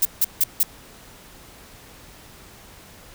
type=noise bursts; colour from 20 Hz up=violet; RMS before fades=-17 dBFS; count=4; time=0.02-0.632 s; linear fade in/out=5 ms; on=33 ms; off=160 ms; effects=pink hiss -46 dBFS RMS until 3.14 s